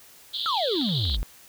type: band-pass noise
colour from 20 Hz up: pink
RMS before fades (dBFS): -30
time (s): 0.33-1.17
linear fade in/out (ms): 20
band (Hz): 3200 to 4300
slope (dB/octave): 96
type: exponential sweep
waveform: triangle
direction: down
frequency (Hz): 1396.9 to 41.2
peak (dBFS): -22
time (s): 0.46-1.23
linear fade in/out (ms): 0
type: clicks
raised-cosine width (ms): 0.3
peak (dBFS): -27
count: 6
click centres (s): 0.754 / 0.814 / 0.89 / 1.053 / 1.098 / 1.144
effects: white hiss -51 dBFS RMS until 1.48 s